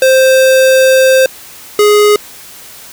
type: tone pair in turn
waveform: square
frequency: 524 / 416.8 Hz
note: C5 / G#4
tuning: +2 / +6 cents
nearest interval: major third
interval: 396 cents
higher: first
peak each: -5 dBFS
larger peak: neither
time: 0.02-1.26 / 1.79-2.16 s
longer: first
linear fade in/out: 2 ms
effects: white hiss -33 dBFS RMS until 2.92 s